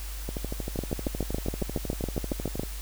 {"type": "two click trains", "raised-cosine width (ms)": 2, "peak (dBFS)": [-19, -14], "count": [31, 14], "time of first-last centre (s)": [[0.29, 2.634], [0.79, 2.596]], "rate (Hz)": [12.8, 7.2], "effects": ["added 50 Hz sine -34 dBFS peak until 2.81 s", "white hiss -43 dBFS RMS until 2.81 s"]}